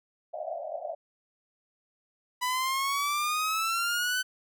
white band-pass noise, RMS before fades -36 dBFS, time 0.33-0.95 s, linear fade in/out 10 ms, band 580 to 730 Hz, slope 96 dB/octave
sawtooth exponential sweep, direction up, 987.8 to 1521 Hz, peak -23 dBFS, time 2.41-4.23 s, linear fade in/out 20 ms
effects none

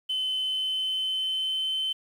sine tone with pitch glide, 3047 to 3072 Hz, G7 to G7, -50 to -36 cents, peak -24 dBFS, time 0.09-1.93 s, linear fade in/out 10 ms, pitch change +14 cents, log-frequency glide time 0.4-1.77 s, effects tanh soft clip ceiling -23 dBFS + 9-bit

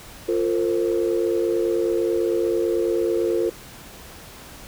sine chord, F suspended fourth, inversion none, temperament equal with one note detuned, 349.2 / 454.2 / 523.3 Hz, F4 / Bb4 / C5, 0 / -45 / 0 cents, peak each -21 / -22 / -27 dBFS, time 0.28-3.5 s, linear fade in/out 10 ms, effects tanh soft clip ceiling -10 dBFS + pink hiss -42 dBFS RMS until 4.67 s

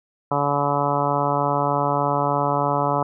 harmonic tone, 143.3 Hz, D3, 42 cents flat, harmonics 1 / 2 / 3 / 4 / 5 / 6 / 7 / 8 / 9, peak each -27 / -29 / -29 / -26 / -26 / -26 / -25 / -30 / -29 dBFS, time 0.31-3.03 s, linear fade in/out 5 ms, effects none

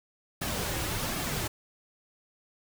pink noise with flanger, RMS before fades -32 dBFS, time 0.41-1.48 s, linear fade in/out 10 ms, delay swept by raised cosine 2 to 4.6 ms, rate 1.3 Hz, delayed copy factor -0.5, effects none

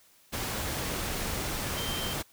sine tone in noise, 3136 Hz, G7, in tune, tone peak -36 dBFS, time 1.76-2.15 s, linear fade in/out 20 ms, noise pink, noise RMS -33 dBFS, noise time 0.32-2.23 s, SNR -6 dB, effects white hiss -61 dBFS RMS until 2.32 s

